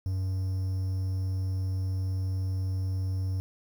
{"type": "tone with quantisation", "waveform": "triangle", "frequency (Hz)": 94.1, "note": "F#2", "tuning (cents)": 30, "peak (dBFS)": -25, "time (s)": [0.06, 3.4], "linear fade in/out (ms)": 0, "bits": 9, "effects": []}